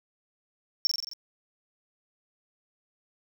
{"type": "tone with echo", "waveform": "triangle", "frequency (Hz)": 5470, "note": "F8", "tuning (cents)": -37, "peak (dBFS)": -19, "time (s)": [0.85, 0.87], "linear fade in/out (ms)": 0, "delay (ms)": 44, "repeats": 6, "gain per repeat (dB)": -3, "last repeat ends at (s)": 1.134, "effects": []}